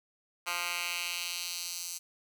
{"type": "tone with high-pass filter sweep", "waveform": "10% pulse", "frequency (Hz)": 174.61, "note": "F3", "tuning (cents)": 0, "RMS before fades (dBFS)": -36, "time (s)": [0.46, 1.99], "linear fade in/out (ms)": 20, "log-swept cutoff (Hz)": [1500, 6300], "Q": 1.4, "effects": []}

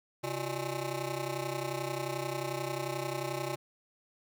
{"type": "ring-modulated tone", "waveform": "15% pulse", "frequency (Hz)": 239.3, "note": "A#3", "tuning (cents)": 46, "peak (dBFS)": -24, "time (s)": [0.23, 3.56], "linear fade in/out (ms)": 10, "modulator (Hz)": 104, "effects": []}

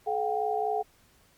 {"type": "tone cluster", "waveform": "sine", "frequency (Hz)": [429, 717, 781], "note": ["A4", "F5", "G5"], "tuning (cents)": [-44, 45, -7], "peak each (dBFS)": -30, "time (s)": [0.06, 0.83], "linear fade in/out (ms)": 20, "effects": ["pink hiss -62 dBFS RMS until 1.37 s", "MP3 96 kbps"]}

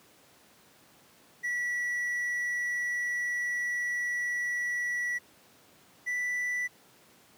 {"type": "tone pair in turn", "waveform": "triangle", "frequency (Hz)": [1946, 1973.2], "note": ["B6", "B6"], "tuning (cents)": [-26, -2], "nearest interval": "unison", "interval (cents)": 24, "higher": "second", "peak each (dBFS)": -27, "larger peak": "neither", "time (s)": [[1.43, 5.19], [6.06, 6.68]], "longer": "first", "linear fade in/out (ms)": 20, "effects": ["pink hiss -59 dBFS RMS until 7.37 s", "high-pass 150 Hz 12 dB/octave"]}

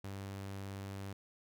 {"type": "tone", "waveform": "sawtooth", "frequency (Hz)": 98.1, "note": "G2", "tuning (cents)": 2, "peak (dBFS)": -38, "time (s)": [0.04, 1.13], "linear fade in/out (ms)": 5, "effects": []}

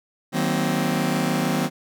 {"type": "chord", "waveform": "sawtooth", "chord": "C half-diminished seventh", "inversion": "first", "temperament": "just", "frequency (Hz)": [156.98, 188.37, 235.5, 261.6], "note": ["Eb3", "Gb3", "Bb3", "C4"], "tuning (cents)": [16, 31, 18, 0], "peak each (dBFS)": -22, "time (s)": [0.32, 1.7], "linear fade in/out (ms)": 50, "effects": []}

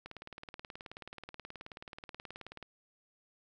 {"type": "click train", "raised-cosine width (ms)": 0.3, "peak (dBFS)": -29, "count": 49, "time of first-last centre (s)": [0.06, 2.627], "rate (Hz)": 18.7, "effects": []}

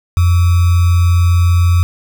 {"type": "tone with sample-and-hold", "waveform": "sine", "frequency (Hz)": 87.31, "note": "F2", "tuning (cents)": 0, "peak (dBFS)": -7, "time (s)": [0.17, 1.83], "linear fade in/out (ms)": 0, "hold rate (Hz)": 1225, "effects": []}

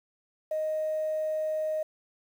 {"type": "tone", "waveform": "sine", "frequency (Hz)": 622.3, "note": "D#5", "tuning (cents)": 0, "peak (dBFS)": -26, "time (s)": [0.51, 1.83], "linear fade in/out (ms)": 5, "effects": ["tanh soft clip ceiling -23 dBFS", "9-bit"]}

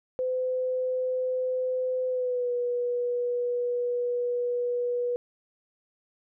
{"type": "tone with pitch glide", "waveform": "sine", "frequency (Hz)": [510, 486.7], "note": ["C5", "B4"], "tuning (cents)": [-44, -25], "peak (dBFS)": -25, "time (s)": [0.19, 5.16], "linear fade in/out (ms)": 0, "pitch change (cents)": -81, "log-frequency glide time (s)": [2.08, 2.52], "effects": []}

